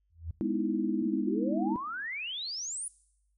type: tone with exponential growth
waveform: sine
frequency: 82.41 Hz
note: E2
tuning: in tune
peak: -30 dBFS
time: 0.1-0.31 s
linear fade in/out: 5 ms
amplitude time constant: 45 ms
type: chord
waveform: sine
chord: E major seventh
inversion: first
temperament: just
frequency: 206 / 247.2 / 309 / 329.6 Hz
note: G#3 / B3 / D#4 / E4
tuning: -14 / +2 / -12 / 0 cents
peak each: -33 dBFS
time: 0.41-1.76 s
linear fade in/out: 0 ms
type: exponential sweep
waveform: sine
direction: up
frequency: 207.7 to 10080 Hz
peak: -34 dBFS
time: 1.02-2.88 s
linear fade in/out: 2 ms
effects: noise-tail reverb RT60 0.8 s tail -21 dB re dry + added 50 Hz sine -70 dBFS peak until 3.37 s